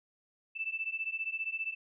sine beating tone pair, 2637 / 2652 Hz, E7 / E7, 0 / +10 cents, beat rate 15 Hz, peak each -37 / -36 dBFS, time 0.55-1.75 s, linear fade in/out 20 ms, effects none

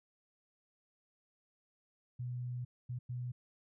sine tone bursts at uneven times, 123.47 Hz, B2, in tune, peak -37 dBFS, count 3, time 2.19-2.65 / 2.89-2.99 / 3.09-3.32 s, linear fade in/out 10 ms, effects none

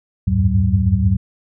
sine tone cluster, 76.6 / 91.5 / 97.7 / 108 / 189.8 Hz, D#2 / F#2 / G2 / A2 / F#3, -27 / -19 / -5 / -32 / +44 cents, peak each -19 dBFS, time 0.27-1.17 s, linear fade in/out 10 ms, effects none

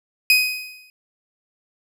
30% pulse tone with exponential decay, 2507 Hz, D#7, 12 cents sharp, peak -7 dBFS, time 0.3-0.9 s, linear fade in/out 1 ms, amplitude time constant 130 ms, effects none

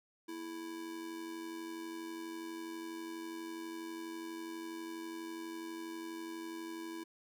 square tone with amplitude modulation, 329.6 Hz, E4, in tune, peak -40 dBFS, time 0.28-7.04 s, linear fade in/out 10 ms, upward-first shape sine, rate 92.2 Hz, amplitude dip 55%, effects none

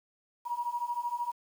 sine beating tone pair, 950 / 963 Hz, A#5 / B5, +33 / -44 cents, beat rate 13 Hz, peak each -35 / -33 dBFS, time 0.45-1.32 s, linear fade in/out 20 ms, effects 9-bit

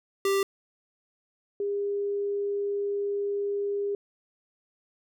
square / sine tone pair in turn, 393 / 404.3 Hz, G4 / G#4, +4 / -46 cents, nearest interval unison, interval 50 cents, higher second, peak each -23 / -26 dBFS, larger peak first, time 0.25-0.43 / 1.6-3.95 s, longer second, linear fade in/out 2 ms, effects none

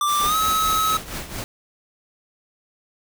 square tone with pitch glide, 1178 to 1284.6 Hz, D6 to E6, +5 to -45 cents, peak -19 dBFS, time 0.01-0.97 s, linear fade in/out 2 ms, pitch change +150 cents, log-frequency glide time 0.24-0.36 s
white noise, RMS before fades -30 dBFS, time 0.06-0.99 s, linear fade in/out 50 ms
pink noise with tremolo, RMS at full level -29 dBFS, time 0.2-1.44 s, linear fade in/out 0 ms, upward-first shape triangle, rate 4.4 Hz, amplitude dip 75%
effects none

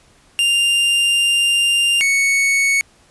45% pulse tone pair in turn, 2794 / 2218 Hz, F7 / C#7, 0 / 0 cents, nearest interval major third, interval 400 cents, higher first, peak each -13 dBFS, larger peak neither, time 0.39-2.01 / 2.01-2.81 s, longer first, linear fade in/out 0 ms, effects pink hiss -52 dBFS RMS until 3.1 s + resampled to 24000 Hz

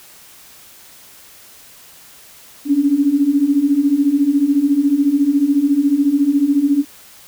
sine beating tone pair, 273.9 / 287.9 Hz, C#4 / D4, -21 / -34 cents, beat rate 14 Hz, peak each -17 / -13 dBFS, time 2.65-6.85 s, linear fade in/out 50 ms, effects white hiss -43 dBFS RMS until 7.27 s

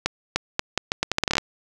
accelerating click train, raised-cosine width 0.2 ms, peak -3 dBFS, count 15, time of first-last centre 0.06-1.382 s, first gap 300 ms, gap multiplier 0.78, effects none

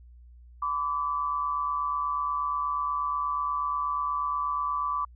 sine tone pair together, 1007.7 / 1156 Hz, B5 / D6, +35 / -28 cents, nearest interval major second, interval 237 cents, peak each -32 / -27 dBFS, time 0.62-5.05 s, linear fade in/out 5 ms, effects added 60 Hz sine -48 dBFS peak until 5.15 s

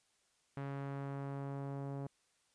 sawtooth tone with low-pass filter sweep, 138.9 Hz, C#3, 4 cents sharp, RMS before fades -42 dBFS, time 0.57-2.07 s, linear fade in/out 2 ms, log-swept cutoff 1800 to 760 Hz, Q 0.96, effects white hiss -75 dBFS RMS until 2.54 s + resampled to 22050 Hz

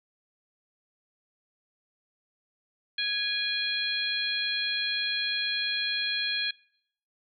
harmonic tone with a mistuned harmonic, 831 Hz, G#5, 1 cent sharp, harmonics 2 / 3 / 4 / 5, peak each -33 / -33 / -31 / -31 dBFS, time 2.98-6.51 s, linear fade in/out 5 ms, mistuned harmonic 3, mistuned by -32 cents, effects noise-tail reverb RT60 0.7 s tail -23 dB re dry

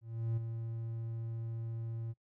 triangle tone with ADSR envelope, 114.3 Hz, A#2, 34 cents flat, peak -28 dBFS, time 0.01-2.14 s, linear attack 360 ms, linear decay 14 ms, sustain -7 dB, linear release 33 ms, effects noise-tail reverb RT60 0.1 s tail -24 dB re dry

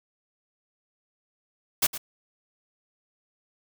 white noise with echo, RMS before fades -21 dBFS, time 1.82-1.87 s, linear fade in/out 10 ms, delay 110 ms, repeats 1, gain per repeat -13 dB, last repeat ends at 1.98 s, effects none

